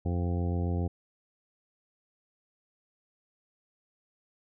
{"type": "harmonic tone", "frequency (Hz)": 87.31, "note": "F2", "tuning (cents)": 0, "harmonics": [1, 2, 3, 4, 5, 6, 8, 9], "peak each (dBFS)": [-28, -34, -38, -40, -42, -44, -46, -47], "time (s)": [0.05, 0.88], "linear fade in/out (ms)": 10, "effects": []}